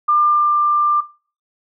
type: tone with pitch glide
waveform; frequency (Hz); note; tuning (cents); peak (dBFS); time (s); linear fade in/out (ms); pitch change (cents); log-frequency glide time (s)
sine; 1197 to 1189.4; D6 to D6; +33 to +22; -11; 0.08-1.01; 10; -11; 0.25-0.57
effects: noise-tail reverb RT60 0.4 s tail -21 dB re dry